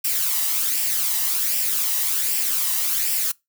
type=noise with flanger; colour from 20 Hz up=blue; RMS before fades=-22 dBFS; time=0.04-3.32 s; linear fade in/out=10 ms; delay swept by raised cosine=0.38 to 1.05 ms; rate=1.3 Hz; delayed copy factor=+0.5; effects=noise-tail reverb RT60 0.2 s tail -24 dB re dry